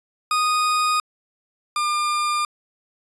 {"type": "tone pair in turn", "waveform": "40% pulse", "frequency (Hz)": [1239, 1201.6], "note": ["D#6", "D6"], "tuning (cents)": [-8, 39], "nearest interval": "minor second", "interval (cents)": 53, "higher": "first", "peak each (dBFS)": [-17, -19], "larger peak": "first", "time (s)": [[0.31, 1], [1.76, 2.45]], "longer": "neither", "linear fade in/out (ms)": 2, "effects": ["resampled to 24000 Hz"]}